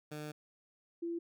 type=tone pair in turn; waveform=15% pulse / sine; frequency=150.9 / 338.8 Hz; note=D3 / E4; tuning=+47 / +48 cents; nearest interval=octave + major second; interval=1401 cents; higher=second; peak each=-35 / -35 dBFS; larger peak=neither; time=0.11-0.32 / 1.02-1.19 s; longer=first; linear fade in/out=10 ms; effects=none